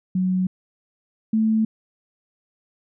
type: tone pair in turn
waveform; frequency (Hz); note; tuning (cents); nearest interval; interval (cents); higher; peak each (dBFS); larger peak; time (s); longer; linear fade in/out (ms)
sine; 185 / 220; F#3 / A3; 0 / 0; minor third; 300; second; -18 / -16; second; 0.15-0.47 / 1.33-1.65; neither; 5
effects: none